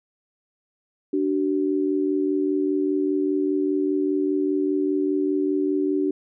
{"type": "tone pair together", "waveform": "sine", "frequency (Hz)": [293.7, 378.7], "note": ["D4", "F#4"], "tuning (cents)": [0, 40], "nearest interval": "major third", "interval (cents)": 440, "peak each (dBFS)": [-22, -23], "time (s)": [1.13, 6.11], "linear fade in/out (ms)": 5, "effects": []}